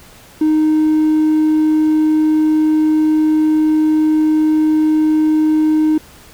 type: tone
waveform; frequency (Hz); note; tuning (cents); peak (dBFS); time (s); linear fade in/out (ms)
triangle; 310; D#4; -6; -7; 0.41-5.98; 5
effects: tanh soft clip ceiling -5 dBFS + pink hiss -42 dBFS RMS until 6.33 s